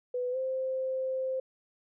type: tone with pitch glide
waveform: sine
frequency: 496.6 to 522.5 Hz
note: B4 to C5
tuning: +9 to -2 cents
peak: -29 dBFS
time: 0.14-1.4 s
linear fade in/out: 5 ms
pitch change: +89 cents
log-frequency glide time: 0.31-0.37 s
effects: none